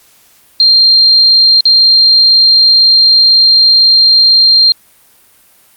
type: tone with dropouts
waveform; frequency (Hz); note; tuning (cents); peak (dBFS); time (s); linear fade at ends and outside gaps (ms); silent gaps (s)
sine; 4186; C8; 0; -3; 0.6-4.72; 1; 1.607-1.654
effects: white hiss -46 dBFS RMS until 5.76 s + Opus 48 kbps